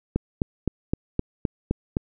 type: click train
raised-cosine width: 3 ms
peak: -9 dBFS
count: 8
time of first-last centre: 0.16-1.969 s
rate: 3.87 Hz
effects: none